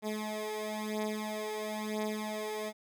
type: beating tone pair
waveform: 15% pulse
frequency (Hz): 213.4 / 214.4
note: G#3 / A3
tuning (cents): +47 / -45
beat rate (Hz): 1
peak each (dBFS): -32 / -30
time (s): 0.02-2.73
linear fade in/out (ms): 50
effects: none